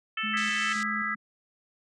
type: harmonic tone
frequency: 440 Hz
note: A4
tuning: in tune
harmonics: 3 / 4 / 5 / 6 / 7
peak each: -34 / -35 / -37 / -33 / -35 dBFS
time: 0.17-0.73 s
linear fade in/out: 5 ms
type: tone with tremolo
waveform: sine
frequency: 212.1 Hz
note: G#3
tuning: 37 cents sharp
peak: -34 dBFS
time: 0.23-1.16 s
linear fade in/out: 10 ms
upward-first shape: square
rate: 1.9 Hz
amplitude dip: 50%
type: chord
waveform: sine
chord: E major seventh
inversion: third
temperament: just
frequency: 1236.1 / 1318.5 / 1648.1 / 1977.8 Hz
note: D#6 / E6 / G#6 / B6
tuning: -12 / 0 / -14 / +2 cents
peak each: -36 / -33 / -34 / -31 dBFS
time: 0.33-1.15 s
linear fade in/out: 10 ms
type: band-pass noise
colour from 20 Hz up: white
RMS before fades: -40 dBFS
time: 0.37-0.83 s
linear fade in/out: 0 ms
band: 1700 to 7800 Hz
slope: 48 dB/octave
effects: none